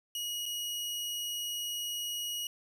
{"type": "tone with dropouts", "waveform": "sawtooth", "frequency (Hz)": 2900, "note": "F#7", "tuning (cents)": -35, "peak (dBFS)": -31, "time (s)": [0.15, 2.47], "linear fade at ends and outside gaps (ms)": 2, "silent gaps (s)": [0.457, 0.461], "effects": []}